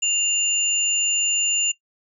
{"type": "tone pair together", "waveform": "sine", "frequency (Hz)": [2794, 7040], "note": ["F7", "A8"], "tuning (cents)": [0, 0], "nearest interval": "octave + major third", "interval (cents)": 1600, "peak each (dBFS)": -21, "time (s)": [0.02, 1.72], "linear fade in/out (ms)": 10, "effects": ["noise-tail reverb RT60 0.1 s tail -18 dB re dry"]}